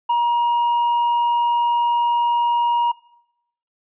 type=tone; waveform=triangle; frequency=950 Hz; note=A#5; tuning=33 cents sharp; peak=-13 dBFS; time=0.09-2.92 s; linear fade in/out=10 ms; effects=noise-tail reverb RT60 0.8 s tail -21 dB re dry + resampled to 8000 Hz